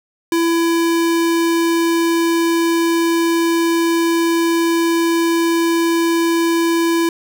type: tone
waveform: square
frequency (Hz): 334.4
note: E4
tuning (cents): +25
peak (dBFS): -14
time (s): 0.32-7.09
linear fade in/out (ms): 2
effects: none